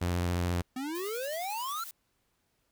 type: tone with vibrato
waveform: sawtooth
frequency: 87.9 Hz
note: F2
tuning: 12 cents sharp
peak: -24 dBFS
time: 0.01-0.62 s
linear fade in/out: 10 ms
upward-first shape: sine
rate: 14 Hz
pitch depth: 24 cents each way
type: exponential sweep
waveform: square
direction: up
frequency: 249.7 to 1396.9 Hz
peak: -34 dBFS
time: 0.76-1.84 s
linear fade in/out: 5 ms
type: noise with tremolo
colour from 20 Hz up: blue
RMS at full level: -43 dBFS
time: 0.95-1.91 s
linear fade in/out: 0 ms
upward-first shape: sine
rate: 11 Hz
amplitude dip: 35%
effects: pink hiss -75 dBFS RMS until 2.71 s